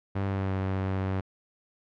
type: tone with pitch glide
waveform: sawtooth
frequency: 98 to 95.38 Hz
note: G2 to G2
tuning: 0 to -47 cents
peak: -23 dBFS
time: 0.15-1.21 s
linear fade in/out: 10 ms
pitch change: -47 cents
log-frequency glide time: 0.27-0.53 s
effects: low-pass 2000 Hz 12 dB/octave